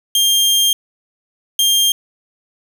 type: tone pair in turn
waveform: sawtooth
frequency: 3200 / 3200 Hz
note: G7 / G7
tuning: +35 / +35 cents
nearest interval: unison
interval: 0 cents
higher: neither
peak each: -8 dBFS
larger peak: neither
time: 0.15-0.73 / 1.59-1.92 s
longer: first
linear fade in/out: 2 ms
effects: none